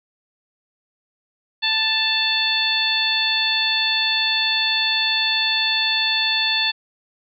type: harmonic tone with a mistuned harmonic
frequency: 880 Hz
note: A5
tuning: in tune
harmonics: 1 / 2 / 3 / 4 / 5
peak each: -30 / -25 / -24 / -21 / -23 dBFS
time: 1.62-6.72 s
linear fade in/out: 20 ms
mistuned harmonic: 3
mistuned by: +21 cents
effects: none